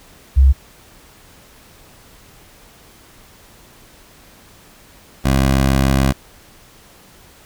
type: tone pair in turn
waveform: sine / 15% pulse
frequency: 67 / 67 Hz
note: C2 / C2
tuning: +42 / +42 cents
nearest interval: unison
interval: 0 cents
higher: neither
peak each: -6 dBFS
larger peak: neither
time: 0.36-0.53 / 5.24-6.13 s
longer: second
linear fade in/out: 20 ms
effects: pink hiss -46 dBFS RMS until 7.45 s